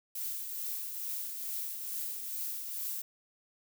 violet noise with tremolo, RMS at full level -36 dBFS, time 0.15-3.02 s, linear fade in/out 5 ms, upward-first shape triangle, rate 2.3 Hz, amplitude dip 45%, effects none

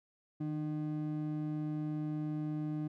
triangle ring-modulated tone, 228.6 Hz, A#3, 34 cents flat, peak -29 dBFS, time 0.4-2.88 s, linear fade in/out 10 ms, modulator 74.2 Hz, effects none

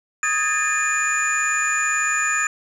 sine tone cluster, 1253 / 1648 / 1786 / 2456 / 7010 Hz, D#6 / G#6 / A6 / D#7 / A8, +12 / -14 / +25 / -23 / -7 cents, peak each -24 dBFS, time 0.23-2.47 s, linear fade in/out 2 ms, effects tanh soft clip ceiling -11 dBFS

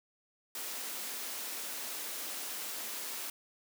white high-pass noise, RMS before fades -40 dBFS, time 0.55-3.3 s, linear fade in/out 2 ms, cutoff 210 Hz, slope 48 dB/octave, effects none

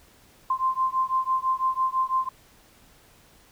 sine beating tone pair, 1042 / 1048 Hz, C6 / C6, -7 / +2 cents, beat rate 6 Hz, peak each -25 dBFS, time 0.5-2.29 s, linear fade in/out 5 ms, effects pink hiss -56 dBFS RMS until 3.51 s

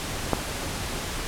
click, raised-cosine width 1 ms, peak -6 dBFS, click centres 0.333 s, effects pink hiss -31 dBFS RMS until 1.27 s + low-pass 11000 Hz 12 dB/octave

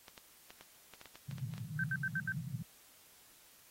clicks, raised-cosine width 0.2 ms, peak -33 dBFS, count 12, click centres 0.082 / 0.178 / 0.505 / 0.61 / 0.937 / 1.014 / 1.057 / 1.156 / 1.312 / 1.383 / 1.538 / 1.58 s
white band-pass noise, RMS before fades -42 dBFS, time 1.28-2.63 s, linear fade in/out 10 ms, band 120 to 160 Hz, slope 48 dB/octave
sine tone bursts, 1553 Hz, G6, 17 cents flat, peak -33 dBFS, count 5, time 1.79-2.322 s, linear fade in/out 2 ms, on 48 ms, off 73 ms
effects white hiss -62 dBFS RMS until 3.7 s + AAC 48 kbps

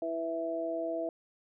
harmonic tone, 164.81 Hz, E3, in tune, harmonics 2 / 3 / 4, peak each -37 / -40 / -33 dBFS, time 0.02-1.09 s, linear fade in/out 2 ms, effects none

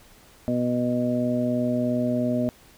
harmonic tone, 122.9 Hz, B2, 8 cents flat, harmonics 1 / 2 / 3 / 4 / 5, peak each -31 / -23 / -35 / -35 / -27 dBFS, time 0.48-2.49 s, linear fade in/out 0 ms, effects pink hiss -53 dBFS RMS until 2.77 s

